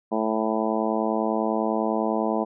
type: harmonic tone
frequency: 110 Hz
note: A2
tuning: in tune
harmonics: 2 / 3 / 4 / 5 / 6 / 7 / 8 / 9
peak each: -27 / -29 / -30 / -31 / -29 / -31 / -33 / -33 dBFS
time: 0.11-2.45 s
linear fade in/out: 20 ms
effects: none